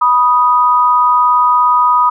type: tone pair together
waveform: sine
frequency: 981.6 / 1244.5 Hz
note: B5 / D#6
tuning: -11 / 0 cents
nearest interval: major third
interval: 411 cents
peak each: -10 dBFS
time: 0.01-2.1 s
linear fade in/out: 10 ms
effects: none